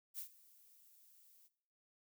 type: noise with ADSR envelope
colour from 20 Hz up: violet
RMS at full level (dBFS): -44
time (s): 0.14-1.49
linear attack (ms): 48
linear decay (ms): 94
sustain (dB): -22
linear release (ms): 32
effects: noise-tail reverb RT60 0.6 s tail -17 dB re dry